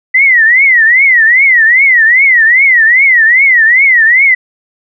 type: tone with vibrato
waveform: sine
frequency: 1977 Hz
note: B6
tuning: 1 cent sharp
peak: -3 dBFS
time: 0.14-4.35 s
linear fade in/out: 10 ms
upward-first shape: triangle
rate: 2.5 Hz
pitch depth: 230 cents each way
effects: none